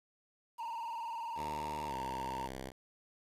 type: tone with vibrato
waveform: triangle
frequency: 922 Hz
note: A#5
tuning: 19 cents flat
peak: -36 dBFS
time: 0.58-2.48 s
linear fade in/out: 20 ms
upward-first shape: square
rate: 20 Hz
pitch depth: 54 cents each way
type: tone with pitch glide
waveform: 5% pulse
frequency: 75.3 to 65.55 Hz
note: D2 to C2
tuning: +44 to +4 cents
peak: -31 dBFS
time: 1.35-2.73 s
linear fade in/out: 50 ms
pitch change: -240 cents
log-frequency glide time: 1.87-1.93 s
effects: resampled to 32000 Hz + 10-bit